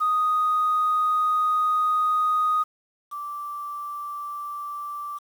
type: tone pair in turn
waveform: sine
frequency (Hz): 1244.5 / 1169.8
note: D#6 / D6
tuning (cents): 0 / -7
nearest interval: minor second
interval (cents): 107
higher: first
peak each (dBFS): -18 / -30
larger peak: first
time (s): 0-2.64 / 3.11-5.19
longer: first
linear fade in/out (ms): 20
effects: tanh soft clip ceiling -15 dBFS + 8-bit